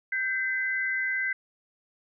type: tone pair together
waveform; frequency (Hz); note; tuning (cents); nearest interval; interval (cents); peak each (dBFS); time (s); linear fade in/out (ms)
sine; 1568 / 2030; G6 / B6; 0 / +47; major third; 447; -29 / -28; 0.12-1.33; 5
effects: none